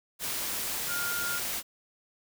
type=tone in noise; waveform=sine; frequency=1411 Hz; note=F6; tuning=17 cents sharp; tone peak=-32 dBFS; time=0.87-1.41 s; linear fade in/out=50 ms; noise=white; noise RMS=-33 dBFS; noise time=0.19-1.63 s; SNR=-2 dB; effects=none